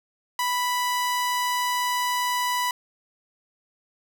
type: tone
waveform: sawtooth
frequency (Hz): 987.8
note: B5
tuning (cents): 0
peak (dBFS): -19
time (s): 0.39-2.71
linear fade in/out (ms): 2
effects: none